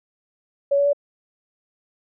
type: tone with pitch steps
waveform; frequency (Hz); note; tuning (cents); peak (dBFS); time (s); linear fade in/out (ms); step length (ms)
sine; 562 / 567.9 / 573.8; C#5 / C#5 / D5; +24 / +42 / -40; -15; 0.71-0.932; 10; 74
effects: none